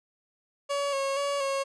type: tone with vibrato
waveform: 30% pulse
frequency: 556 Hz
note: C#5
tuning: 5 cents sharp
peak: -24 dBFS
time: 0.69-1.64 s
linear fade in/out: 20 ms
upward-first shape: square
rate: 2.1 Hz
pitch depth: 29 cents each way
effects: resampled to 22050 Hz